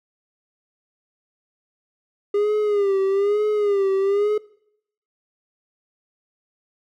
triangle tone with vibrato, 404.8 Hz, G#4, 44 cents flat, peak -15 dBFS, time 2.34-4.38 s, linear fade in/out 5 ms, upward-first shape sine, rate 1.1 Hz, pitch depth 81 cents each way, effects noise-tail reverb RT60 0.7 s tail -21 dB re dry

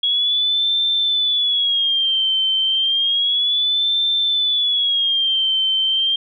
sine tone with vibrato, 3322 Hz, G#7, in tune, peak -15 dBFS, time 0.03-6.16 s, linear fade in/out 5 ms, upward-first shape sine, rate 0.31 Hz, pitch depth 120 cents each way, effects none

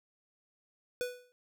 square tone with exponential decay, 493.9 Hz, B4, in tune, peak -30 dBFS, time 1.01-1.32 s, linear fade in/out 0 ms, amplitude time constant 66 ms, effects none

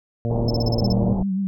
harmonic tone, 116.54 Hz, A#2, in tune, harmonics 1 / 2 / 3 / 4 / 5 / 6, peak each -22 / -27 / -35 / -30 / -32 / -39 dBFS, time 0.25-1.13 s, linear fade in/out 0 ms
pink low-pass noise, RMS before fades -26 dBFS, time 0.3-1.23 s, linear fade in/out 5 ms, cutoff 870 Hz, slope 48 dB/octave
triangle tone bursts, 5274 Hz, E8, in tune, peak -25 dBFS, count 8, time 0.48-0.927 s, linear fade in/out 5 ms, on 27 ms, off 33 ms
sine tone with vibrato, 192.7 Hz, G3, 29 cents flat, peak -20 dBFS, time 0.82-1.47 s, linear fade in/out 0 ms, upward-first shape triangle, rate 7.3 Hz, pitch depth 64 cents each way
effects none

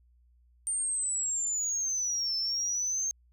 sine linear two-way sweep, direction down then up, 8870 to 5274 to 6420 Hz, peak -27 dBFS, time 0.67-3.11 s, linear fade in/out 0 ms, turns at 2.36 s, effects tanh soft clip ceiling -24 dBFS + added 60 Hz sine -60 dBFS peak until 3.32 s

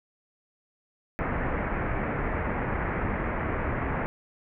pink low-pass noise, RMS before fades -29 dBFS, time 1.19-4.06 s, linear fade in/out 0 ms, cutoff 2200 Hz, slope 48 dB/octave, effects none

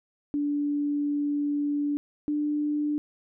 sine tone pair in turn, 290.4 / 296.5 Hz, D4 / D4, -19 / +17 cents, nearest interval unison, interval 36 cents, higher second, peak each -24 dBFS, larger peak neither, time 0.34-1.97 / 2.28-2.98 s, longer first, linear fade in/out 0 ms, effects none

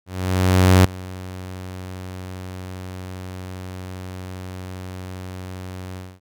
sawtooth tone with ADSR envelope, 92.5 Hz, F#2, in tune, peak -5 dBFS, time 0.06-6.2 s, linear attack 790 ms, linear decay 4 ms, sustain -22 dB, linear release 230 ms, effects none

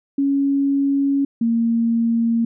sine tone pair in turn, 277.9 / 230.7 Hz, C#4 / A#3, +4 / -18 cents, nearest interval minor third, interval 322 cents, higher first, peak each -15 dBFS, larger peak neither, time 0.18-1.25 / 1.41-2.45 s, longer first, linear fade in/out 5 ms, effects none

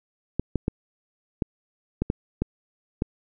clicks, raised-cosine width 3 ms, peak -10 dBFS, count 8, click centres 0.396 / 0.557 / 0.681 / 1.422 / 2.02 / 2.101 / 2.42 / 3.021 s, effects none

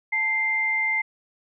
sine tone pair together, 880 / 2093 Hz, A5 / C7, 0 / 0 cents, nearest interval octave + minor third, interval 1500 cents, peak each -32 / -21 dBFS, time 0.12-1.02 s, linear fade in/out 10 ms, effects none

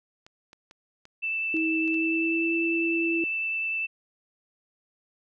clicks, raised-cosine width 0.2 ms, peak -31 dBFS, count 7, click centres 0.265 / 0.531 / 0.711 / 1.054 / 1.567 / 1.878 / 1.943 s
sine tone with vibrato, 2649 Hz, E7, 8 cents sharp, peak -26 dBFS, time 1.22-3.87 s, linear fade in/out 20 ms, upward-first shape sine, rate 10 Hz, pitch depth 8 cents each way
sine tone with pitch glide, 321.5 to 333.2 Hz, E4 to E4, -43 to +19 cents, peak -25 dBFS, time 1.54-3.24 s, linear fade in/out 2 ms, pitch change +62 cents, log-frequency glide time 1.83-2.56 s
effects none

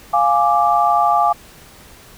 sine chord, D diminished, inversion first, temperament equal, 698.5 / 830.6 / 1174.7 Hz, F5 / Ab5 / D6, 0 / 0 / 0 cents, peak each -16 dBFS, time 0.13-1.33 s, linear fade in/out 10 ms, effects pink hiss -43 dBFS RMS until 2.17 s

